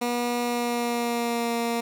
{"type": "tone with pitch glide", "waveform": "15% pulse", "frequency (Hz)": [241.3, 234], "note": ["B3", "A#3"], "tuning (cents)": [-40, 7], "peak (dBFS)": -18, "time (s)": [0.01, 1.81], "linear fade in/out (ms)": 10, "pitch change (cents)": -53, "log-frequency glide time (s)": [0.41, 1.54], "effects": []}